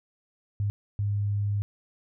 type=tone bursts at uneven times; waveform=sine; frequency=102.1 Hz; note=G#2; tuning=29 cents flat; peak=-24 dBFS; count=2; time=0.6-0.7 / 0.99-1.62 s; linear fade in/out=0 ms; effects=none